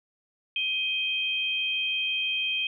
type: tone pair together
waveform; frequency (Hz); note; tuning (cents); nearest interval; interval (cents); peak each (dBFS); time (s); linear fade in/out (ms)
sine; 2514 / 3173; D#7 / G7; +17 / +20; major third; 403; -28; 0.56-2.67; 2
effects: none